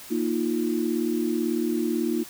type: chord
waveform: sine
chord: Bb suspended fourth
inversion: none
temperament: equal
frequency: 233.1 / 311.1 / 349.2 Hz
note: Bb3 / Eb4 / F4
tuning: 0 / 0 / 0 cents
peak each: -27 dBFS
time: 0.1-2.24 s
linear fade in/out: 20 ms
effects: white hiss -43 dBFS RMS until 2.29 s